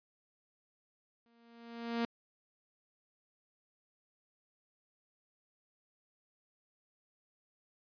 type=tone with exponential growth; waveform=sawtooth; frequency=233.2 Hz; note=A#3; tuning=1 cent sharp; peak=-26 dBFS; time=1.26-2.05 s; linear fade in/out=0 ms; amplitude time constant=170 ms; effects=resampled to 11025 Hz